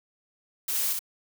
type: noise with echo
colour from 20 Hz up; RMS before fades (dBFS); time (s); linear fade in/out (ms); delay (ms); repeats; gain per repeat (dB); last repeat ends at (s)
blue; -29; 0.68-0.93; 5; 62; 1; -2; 0.992
effects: none